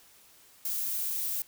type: noise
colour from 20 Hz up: violet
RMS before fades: -32 dBFS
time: 0.65-1.42 s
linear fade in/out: 2 ms
effects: white hiss -58 dBFS RMS until 1.47 s